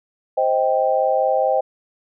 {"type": "chord", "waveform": "sine", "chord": "C minor", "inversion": "none", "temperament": "just", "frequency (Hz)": [523.3, 627.9, 784.9], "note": ["C5", "Eb5", "G5"], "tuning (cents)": [0, 16, 2], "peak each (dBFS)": [-19, -20, -20], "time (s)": [0.37, 1.61], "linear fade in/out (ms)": 10, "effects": []}